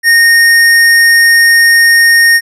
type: tone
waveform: square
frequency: 1848 Hz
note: A#6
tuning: 16 cents flat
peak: -4 dBFS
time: 0.03-2.41 s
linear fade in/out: 50 ms
effects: resampled to 32000 Hz